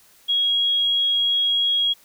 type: tone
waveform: sine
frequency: 3301 Hz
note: G#7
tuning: 11 cents flat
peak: -17 dBFS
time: 0.28-1.94 s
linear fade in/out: 20 ms
effects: white hiss -54 dBFS RMS until 2.04 s